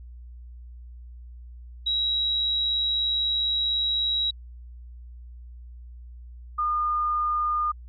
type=tone pair in turn; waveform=sine; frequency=3861 / 1216.1 Hz; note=B7 / D#6; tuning=-40 / -40 cents; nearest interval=octave + minor sixth; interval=2000 cents; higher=first; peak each=-22 / -22 dBFS; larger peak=neither; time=1.86-4.31 / 6.58-7.72 s; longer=first; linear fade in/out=10 ms; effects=added 60 Hz sine -40 dBFS peak until 7.88 s